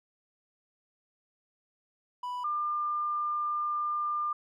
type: tone pair in turn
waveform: triangle / sine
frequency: 987.8 / 1198.9 Hz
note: B5 / D6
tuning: 0 / +35 cents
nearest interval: minor third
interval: 335 cents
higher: second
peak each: -31 / -28 dBFS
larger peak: second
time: 2.23-2.44 / 2.44-4.33 s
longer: second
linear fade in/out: 5 ms
effects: none